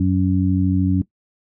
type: harmonic tone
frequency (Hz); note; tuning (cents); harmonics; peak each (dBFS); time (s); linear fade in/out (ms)
93; F#2; +9; 1 / 2 / 3; -19 / -19 / -19; 0-1.02; 5
effects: noise-tail reverb RT60 0.1 s tail -18 dB re dry